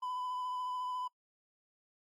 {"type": "tone with vibrato", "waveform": "triangle", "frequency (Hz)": 1002, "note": "B5", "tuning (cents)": 25, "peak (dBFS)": -34, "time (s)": [0.02, 1.08], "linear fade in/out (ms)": 10, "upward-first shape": "triangle", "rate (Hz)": 14, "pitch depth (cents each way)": 21, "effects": ["noise-tail reverb RT60 0.1 s tail -24 dB re dry", "AAC 64 kbps"]}